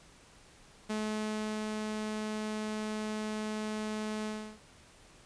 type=tone with ADSR envelope; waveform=sawtooth; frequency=214.8 Hz; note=A3; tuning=41 cents flat; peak=-28 dBFS; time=0.89-4.59 s; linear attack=14 ms; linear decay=750 ms; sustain=-2 dB; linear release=330 ms; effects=pink hiss -58 dBFS RMS until 5.25 s + resampled to 22050 Hz